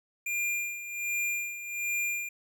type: tone with tremolo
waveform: square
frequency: 2400 Hz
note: D7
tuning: 37 cents sharp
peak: -28 dBFS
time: 0.26-2.29 s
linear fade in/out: 5 ms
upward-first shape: sine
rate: 1.3 Hz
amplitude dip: 70%
effects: none